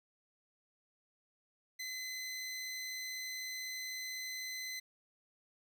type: tone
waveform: 20% pulse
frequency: 2034 Hz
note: C7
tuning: 50 cents flat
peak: -35 dBFS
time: 1.79-4.8 s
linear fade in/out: 10 ms
effects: none